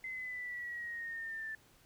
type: exponential sweep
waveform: sine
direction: down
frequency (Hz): 2059 to 1760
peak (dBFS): -39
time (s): 0.04-1.55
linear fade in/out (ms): 2
effects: pink hiss -65 dBFS RMS until 1.85 s